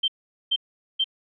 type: tone bursts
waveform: sine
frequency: 3136 Hz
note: G7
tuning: in tune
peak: -19 dBFS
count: 3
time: 0.03-1.043 s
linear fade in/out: 10 ms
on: 51 ms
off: 430 ms
effects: none